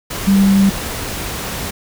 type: tone in noise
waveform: sine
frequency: 196 Hz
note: G3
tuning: in tune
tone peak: -8 dBFS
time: 0.27-0.7 s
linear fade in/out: 10 ms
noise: pink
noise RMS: -24 dBFS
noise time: 0.1-1.71 s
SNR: +13 dB
effects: none